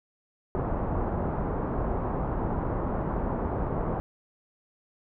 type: low-pass noise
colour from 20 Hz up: pink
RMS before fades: -29 dBFS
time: 0.55-4 s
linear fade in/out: 0 ms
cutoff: 1100 Hz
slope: 24 dB/octave
effects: none